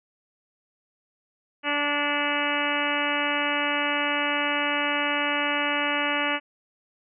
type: harmonic tone with a mistuned harmonic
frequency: 290.9 Hz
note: D4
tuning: 16 cents flat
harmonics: 1 / 2 / 3 / 4 / 5 / 6 / 7 / 8 / 9 / 10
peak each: -32 / -32 / -32 / -32 / -32 / -32 / -32 / -32 / -32 / -32 dBFS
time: 1.63-6.4 s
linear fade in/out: 50 ms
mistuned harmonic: 8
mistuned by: -21 cents
effects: none